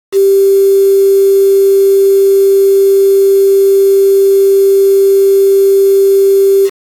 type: tone with quantisation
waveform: sine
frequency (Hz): 392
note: G4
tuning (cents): 0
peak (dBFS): -4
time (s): 0.12-6.7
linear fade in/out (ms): 50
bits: 4
effects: AAC 64 kbps